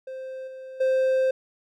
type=tone with level steps; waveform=triangle; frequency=523 Hz; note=C5; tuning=1 cent flat; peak=-31 / -35 / -17 dBFS; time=0.07-1.31 s; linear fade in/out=5 ms; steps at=0.47 / 0.8 s; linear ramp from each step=10 ms; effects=none